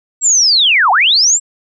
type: linear two-way sweep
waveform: sine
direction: down then up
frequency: 7710 to 709 to 7710 Hz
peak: -7 dBFS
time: 0.21-1.4 s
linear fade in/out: 50 ms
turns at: 0.91 s
effects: none